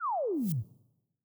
sine exponential sweep, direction down, 1480 to 94.8 Hz, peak -28 dBFS, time 0-0.64 s, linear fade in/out 50 ms
violet noise with exponential growth, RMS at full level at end -36 dBFS, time 0.33-0.52 s, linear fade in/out 0 ms, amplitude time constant 41 ms
effects noise-tail reverb RT60 1.0 s tail -22 dB re dry

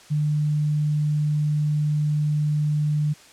sine tone, 150 Hz, D3, 37 cents sharp, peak -19 dBFS, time 0.1-3.14 s, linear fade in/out 20 ms, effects white hiss -49 dBFS RMS until 3.32 s + low-pass 8000 Hz 12 dB/octave

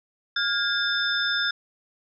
sine tone cluster, 1414 / 1634 / 3582 / 5230 Hz, F6 / G#6 / A7 / E8, +21 / -29 / +30 / -15 cents, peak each -27 / -27 / -27 / -31 dBFS, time 0.36-1.51 s, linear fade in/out 5 ms, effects none

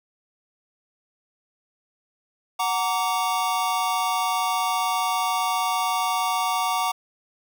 square chord, Gb augmented, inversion none, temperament just, 740 / 925 / 1156.2 Hz, Gb5 / Bb5 / D6, 0 / -14 / -27 cents, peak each -27 dBFS, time 2.59-6.92 s, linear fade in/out 10 ms, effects none

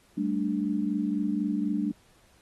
sine chord, G suspended second, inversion none, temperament equal, 196 / 220 / 293.7 Hz, G3 / A3 / D4, 0 / 0 / 0 cents, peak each -30 / -30 / -29 dBFS, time 0.17-1.92 s, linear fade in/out 10 ms, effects pink hiss -62 dBFS RMS until 2.41 s + AAC 32 kbps

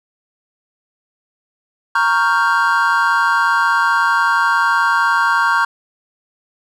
triangle chord, G half-diminished seventh, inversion first, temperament equal, 932.3 / 1108.7 / 1396.9 / 1568 Hz, Bb5 / Db6 / F6 / G6, 0 / 0 / 0 / 0 cents, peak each -16 dBFS, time 1.95-5.65 s, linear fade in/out 5 ms, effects none

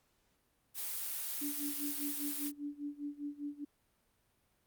blue noise, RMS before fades -39 dBFS, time 0.74-2.52 s, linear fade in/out 50 ms
sine tone with tremolo, 289.9 Hz, D4, 22 cents flat, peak -36 dBFS, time 1.41-3.65 s, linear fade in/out 10 ms, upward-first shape sine, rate 5 Hz, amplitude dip 90%
effects pink hiss -75 dBFS RMS until 4.66 s + Opus 48 kbps

